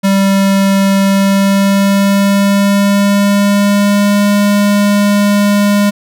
square tone with pitch glide, 195.7 to 203.9 Hz, G3 to G#3, -3 to -32 cents, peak -8 dBFS, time 0.03-5.91 s, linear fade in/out 20 ms, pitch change +71 cents, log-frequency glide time 1.01-4.28 s, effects none

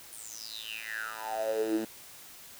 10% pulse tone with high-pass filter sweep, 110.6 Hz, A2, 9 cents sharp, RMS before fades -35 dBFS, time 0.12-1.85 s, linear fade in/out 5 ms, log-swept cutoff 9700 to 260 Hz, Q 10, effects white hiss -50 dBFS RMS until 2.59 s

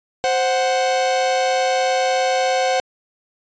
45% pulse tone pair together, 523.3 / 740 Hz, C5 / F#5, 0 / 0 cents, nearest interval tritone, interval 600 cents, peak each -19 dBFS, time 0.24-2.8 s, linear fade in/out 0 ms, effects resampled to 16000 Hz

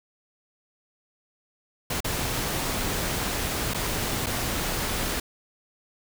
pink noise with dropouts, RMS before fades -28 dBFS, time 1.9-5.2 s, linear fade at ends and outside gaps 5 ms, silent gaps 2.005-2.044 / 3.737-3.744 / 4.262-4.266 s, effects none

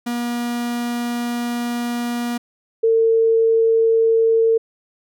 45% pulse / sine tone pair in turn, 239.4 / 451.9 Hz, A#3 / A4, +46 / +46 cents, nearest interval major seventh, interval 1100 cents, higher second, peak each -21 / -12 dBFS, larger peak second, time 0.06-2.38 / 2.83-4.58 s, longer first, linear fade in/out 10 ms, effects none

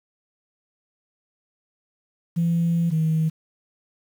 sine tone pair in turn, 168.6 / 159.14 Hz, E3 / D#3, +39 / +39 cents, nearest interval minor second, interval 100 cents, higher first, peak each -17 dBFS, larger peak neither, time 2.36-2.91 / 2.91-3.3 s, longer first, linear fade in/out 20 ms, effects tanh soft clip ceiling -14 dBFS + 8-bit

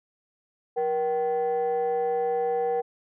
sine tone pair together, 475.3 / 770 Hz, A#4 / G5, +34 / -31 cents, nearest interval minor sixth, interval 835 cents, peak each -23 / -26 dBFS, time 0.76-2.82 s, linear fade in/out 20 ms, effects tanh soft clip ceiling -19 dBFS

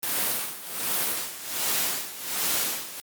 white noise with tremolo, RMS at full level -25 dBFS, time 0.03-3 s, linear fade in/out 0 ms, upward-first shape sine, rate 1.3 Hz, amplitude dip 80%, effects high-pass 150 Hz 12 dB/octave + Opus 32 kbps

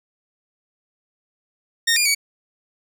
15% pulse tone with pitch steps, 1843 / 2412 / 2262 Hz, A#6 / D7 / C#7, -20 / +46 / +34 cents, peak -9 dBFS, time 1.87-2.149 s, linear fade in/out 10 ms, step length 93 ms, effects none

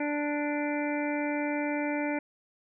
harmonic tone, 293.7 Hz, D4, in tune, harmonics 1 / 2 / 3 / 5 / 6 / 7 / 8, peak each -30 / -34 / -37 / -41 / -44 / -40 / -39 dBFS, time 0-2.19 s, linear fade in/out 5 ms, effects none

